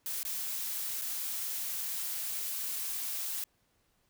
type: noise with dropouts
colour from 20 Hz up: blue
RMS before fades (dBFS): -36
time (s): 0.06-3.44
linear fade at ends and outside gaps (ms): 1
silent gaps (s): 0.231-0.25 / 1.014-1.019
effects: pink hiss -73 dBFS RMS until 4.09 s